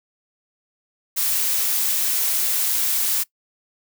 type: noise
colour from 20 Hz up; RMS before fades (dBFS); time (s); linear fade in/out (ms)
blue; -21; 1.16-3.24; 20
effects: noise-tail reverb RT60 0.1 s tail -21 dB re dry